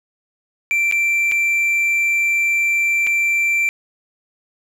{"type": "tone with dropouts", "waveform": "triangle", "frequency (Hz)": 2349, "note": "D7", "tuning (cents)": 0, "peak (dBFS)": -13, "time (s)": [0.71, 3.69], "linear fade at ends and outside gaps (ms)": 0, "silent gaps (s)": [[0.913, 0.923], [1.315, 1.32], [3.067, 3.071]], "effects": []}